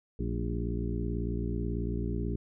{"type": "harmonic tone with a mistuned harmonic", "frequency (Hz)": 58.27, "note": "A#1", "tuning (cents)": 0, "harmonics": [1, 2, 3, 4, 5, 6, 7], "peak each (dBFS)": [-33, -36, -38, -39, -40, -41, -41], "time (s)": [0.19, 2.36], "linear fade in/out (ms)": 5, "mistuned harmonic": 4, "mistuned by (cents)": -77, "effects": []}